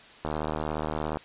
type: click train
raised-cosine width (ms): 1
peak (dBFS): -16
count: 72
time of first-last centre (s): 0.25-1.171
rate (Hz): 77.1
effects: white hiss -50 dBFS RMS until 1.24 s + resampled to 8000 Hz